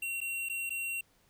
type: tone with dropouts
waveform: square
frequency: 2741 Hz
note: F7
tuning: 33 cents flat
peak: -34 dBFS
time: 0.02-1.01 s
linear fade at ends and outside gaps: 5 ms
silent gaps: 0.205-0.213 / 0.488-0.496 / 0.695-0.704 s
effects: pink hiss -68 dBFS RMS until 1.29 s